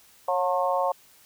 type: harmonic tone with a mistuned harmonic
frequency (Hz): 179.9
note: F#3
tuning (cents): -48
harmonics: 3 / 4 / 5 / 6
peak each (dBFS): -26 / -27 / -28 / -29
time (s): 0.28-0.92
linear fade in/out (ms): 5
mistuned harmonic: 3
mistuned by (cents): +29
effects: white hiss -56 dBFS RMS until 1.25 s